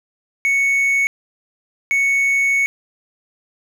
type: tone bursts at uneven times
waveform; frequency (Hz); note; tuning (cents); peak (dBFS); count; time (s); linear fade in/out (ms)
triangle; 2217; C#7; 0; -12; 2; 0.45-1.07 / 1.91-2.66; 0
effects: none